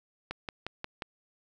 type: click train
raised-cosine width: 0.3 ms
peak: -19 dBFS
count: 5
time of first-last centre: 0.31-1.022 s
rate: 5.62 Hz
effects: none